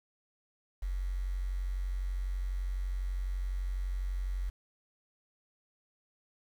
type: tone with quantisation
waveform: sine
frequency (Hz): 45.99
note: F#1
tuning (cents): -10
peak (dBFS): -31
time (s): 0.82-4.5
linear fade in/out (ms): 10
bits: 9
effects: none